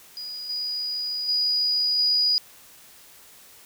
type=tone with level steps; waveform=sine; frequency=4913 Hz; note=D#8; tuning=23 cents flat; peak=-32 / -26 / -20 / -18 dBFS; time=0.17-2.38 s; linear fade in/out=0 ms; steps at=0.49 / 1.28 / 1.98 s; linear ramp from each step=10 ms; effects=white hiss -50 dBFS RMS until 3.65 s